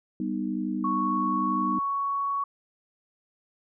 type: chord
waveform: sine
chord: G augmented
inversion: none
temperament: equal with one note detuned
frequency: 196 / 246.9 / 309 Hz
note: G3 / B3 / D#4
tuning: 0 / 0 / -12 cents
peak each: -31 dBFS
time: 0.2-1.79 s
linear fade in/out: 2 ms
type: tone with pitch glide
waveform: sine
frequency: 1108.7 to 1117.7 Hz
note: C#6 to C#6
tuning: 0 to +14 cents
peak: -25 dBFS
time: 0.84-2.44 s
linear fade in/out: 5 ms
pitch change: +14 cents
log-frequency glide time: 1.31-2.32 s
effects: none